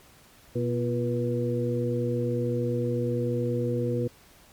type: harmonic tone with a mistuned harmonic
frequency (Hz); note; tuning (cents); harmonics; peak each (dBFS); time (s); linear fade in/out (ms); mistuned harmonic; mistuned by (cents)
121.3; B2; -31; 1 / 2 / 3 / 4; -28 / -31 / -32 / -29; 0.55-4.08; 10; 3; -61
effects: pink hiss -55 dBFS RMS until 4.52 s + MP3 96 kbps